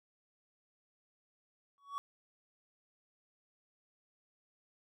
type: tone with exponential growth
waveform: triangle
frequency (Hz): 1124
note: C#6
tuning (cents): +24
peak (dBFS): -31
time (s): 1.78-1.98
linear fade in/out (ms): 0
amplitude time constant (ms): 43
effects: none